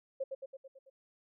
sine tone with echo, 536 Hz, C5, 42 cents sharp, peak -32 dBFS, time 0.2-0.24 s, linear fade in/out 10 ms, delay 110 ms, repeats 6, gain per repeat -4 dB, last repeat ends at 0.9 s, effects none

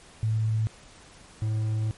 sine / triangle tone pair in turn, 110 / 108.99 Hz, A2 / A2, 0 / -16 cents, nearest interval unison, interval 16 cents, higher first, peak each -22 dBFS, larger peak neither, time 0.23-0.67 / 1.42-1.91 s, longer second, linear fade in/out 0 ms, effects pink hiss -51 dBFS RMS until 1.97 s + MP3 48 kbps

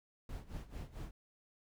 brown noise with tremolo, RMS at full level -43 dBFS, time 0.29-1.11 s, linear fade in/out 2 ms, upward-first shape sine, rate 4.5 Hz, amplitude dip 85%, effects none

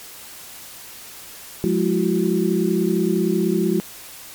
sine tone cluster, 179.2 / 209.9 / 337.7 / 373.2 Hz, F3 / G#3 / E4 / F#4, +45 / +19 / +42 / +15 cents, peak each -22 dBFS, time 1.64-3.8 s, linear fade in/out 0 ms, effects white hiss -39 dBFS RMS until 4.34 s + MP3 96 kbps

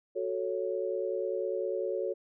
sine chord, F# minor, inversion none, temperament equal, 370 / 440 / 554.4 Hz, F#4 / A4 / C#5, 0 / 0 / 0 cents, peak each -34 dBFS, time 0.15-2.14 s, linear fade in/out 20 ms, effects none

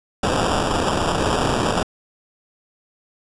white noise with sample-and-hold, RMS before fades -20 dBFS, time 0.23-1.83 s, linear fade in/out 5 ms, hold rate 2100 Hz, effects resampled to 22050 Hz

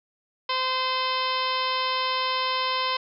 harmonic tone, 516 Hz, C5, 24 cents flat, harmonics 1 / 2 / 3 / 4 / 5 / 6 / 7 / 8 / 9 / 10, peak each -34 / -26 / -38 / -34 / -35 / -32 / -36 / -35 / -40 / -36 dBFS, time 0.49-2.97 s, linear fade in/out 5 ms, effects none

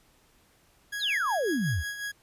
40% pulse tone with tremolo, 1658 Hz, G#6, 3 cents flat, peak -30 dBFS, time 0.92-2.12 s, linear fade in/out 10 ms, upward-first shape sine, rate 5.5 Hz, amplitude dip 55%
sine exponential sweep, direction down, 4535 to 65.8 Hz, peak -25 dBFS, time 0.99-1.84 s, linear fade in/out 50 ms
effects pink hiss -63 dBFS RMS until 2.22 s + resampled to 32000 Hz

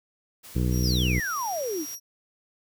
white noise, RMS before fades -45 dBFS, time 0.43-1.96 s, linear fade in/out 20 ms
harmonic tone, 61.8 Hz, B1, 2 cents sharp, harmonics 1 / 2 / 3 / 4 / 5 / 6 / 7 / 8, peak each -25 / -26 / -29 / -37 / -33 / -39 / -41 / -43 dBFS, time 0.55-1.2 s, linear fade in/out 10 ms
sawtooth tone with tremolo, 5680 Hz, F8, 28 cents sharp, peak -32 dBFS, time 0.7-2 s, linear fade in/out 50 ms, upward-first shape sine, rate 1.8 Hz, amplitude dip 30%
sine exponential sweep, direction down, 5960 to 277.2 Hz, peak -27 dBFS, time 0.81-1.86 s, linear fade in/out 50 ms
effects none

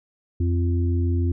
harmonic tone, 86.6 Hz, F2, 14 cents flat, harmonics 1 / 3 / 4, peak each -19 / -29 / -31 dBFS, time 0.4-1.32 s, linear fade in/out 5 ms, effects none

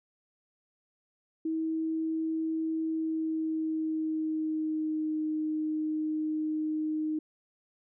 sine tone with pitch glide, 320.7 to 309.8 Hz, E4 to D#4, -48 to -7 cents, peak -28 dBFS, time 1.45-7.19 s, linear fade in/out 5 ms, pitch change -59 cents, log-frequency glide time 2.84-5.23 s, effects none

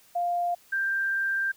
sine tone pair in turn, 700 / 1581 Hz, F5 / G6, +4 / +14 cents, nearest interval octave + major second, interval 1410 cents, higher second, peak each -24 dBFS, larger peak neither, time 0.15-0.55 / 0.72-1.52 s, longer second, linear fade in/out 10 ms, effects white hiss -58 dBFS RMS until 1.56 s

